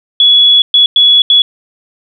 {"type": "tone bursts at uneven times", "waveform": "sine", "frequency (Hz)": 3385, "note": "G#7", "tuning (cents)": 32, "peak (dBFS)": -3, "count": 4, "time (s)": [[0.2, 0.62], [0.74, 0.86], [0.96, 1.22], [1.3, 1.42]], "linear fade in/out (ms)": 2, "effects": []}